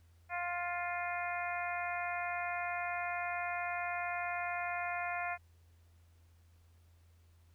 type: harmonic tone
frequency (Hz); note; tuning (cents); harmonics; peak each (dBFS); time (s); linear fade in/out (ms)
351.1; F4; +9; 2 / 3 / 4 / 5 / 6 / 7; -38 / -44 / -43 / -44 / -43 / -44; 0.29-5.38; 50
effects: added 84 Hz sine -61 dBFS peak until 7.54 s + pink hiss -74 dBFS RMS until 7.54 s